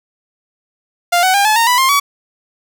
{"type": "tone with pitch steps", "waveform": "sawtooth", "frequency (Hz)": [698.5, 748.6, 802.4, 860, 921.7, 987.8, 1058.7, 1134.7], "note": ["F5", "F#5", "G5", "A5", "A#5", "B5", "C6", "C#6"], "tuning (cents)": [0, 20, 40, -40, -20, 0, 20, 40], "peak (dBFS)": -6, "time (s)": [1.12, 2], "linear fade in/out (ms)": 10, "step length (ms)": 110, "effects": []}